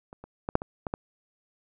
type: clicks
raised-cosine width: 1 ms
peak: -30 / -29 / -16 / -6 / -21 / -17 / -15 dBFS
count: 7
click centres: 0.129 / 0.24 / 0.489 / 0.554 / 0.619 / 0.868 / 0.939 s
effects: none